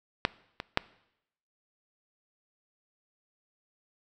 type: clicks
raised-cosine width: 0.3 ms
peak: -6 / -18 / -6 dBFS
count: 3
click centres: 0.251 / 0.601 / 0.774 s
effects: noise-tail reverb RT60 0.8 s tail -21 dB re dry